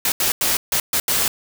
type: noise bursts at uneven times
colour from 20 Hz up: white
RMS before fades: -19 dBFS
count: 6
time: 0.05-0.12 / 0.2-0.32 / 0.41-0.57 / 0.72-0.8 / 0.93-1 / 1.08-1.28 s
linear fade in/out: 2 ms
effects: none